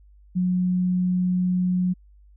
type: tone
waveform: sine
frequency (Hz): 181.5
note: F#3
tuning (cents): -33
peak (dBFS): -19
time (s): 0.35-1.94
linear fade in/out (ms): 20
effects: added 50 Hz sine -49 dBFS peak until 2.36 s